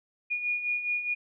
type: beating tone pair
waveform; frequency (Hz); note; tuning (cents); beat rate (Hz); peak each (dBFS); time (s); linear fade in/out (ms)
sine; 2439 / 2443.8; D#7 / D#7; -35 / -32; 4.8; -35 / -28; 0.3-1.15; 20
effects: none